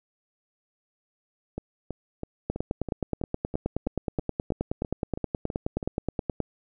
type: two click trains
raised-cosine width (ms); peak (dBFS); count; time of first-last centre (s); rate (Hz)
2; -19 / -13; 14 / 38; 1.58-5.828 / 2.5-6.403; 3.06 / 9.48
effects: none